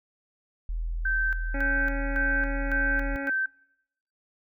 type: tone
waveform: sine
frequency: 41.16 Hz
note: E1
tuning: 2 cents flat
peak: -27 dBFS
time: 0.69-3.16 s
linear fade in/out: 0 ms
type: tone with tremolo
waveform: sine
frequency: 1552 Hz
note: G6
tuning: 18 cents flat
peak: -24 dBFS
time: 1.05-3.46 s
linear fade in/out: 5 ms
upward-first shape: square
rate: 1.8 Hz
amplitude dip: 75%
type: harmonic tone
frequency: 277.2 Hz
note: C#4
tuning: in tune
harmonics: 1 / 2 / 3 / 5 / 6 / 7 / 8 / 9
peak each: -33 / -36 / -41 / -44 / -44 / -43 / -46 / -49 dBFS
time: 1.54-3.3 s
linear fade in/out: 5 ms
effects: noise-tail reverb RT60 0.8 s tail -24 dB re dry